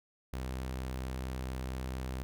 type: tone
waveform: sawtooth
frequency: 64.4 Hz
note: C2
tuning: 27 cents flat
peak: -32 dBFS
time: 0.33-2.23 s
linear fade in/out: 0 ms
effects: none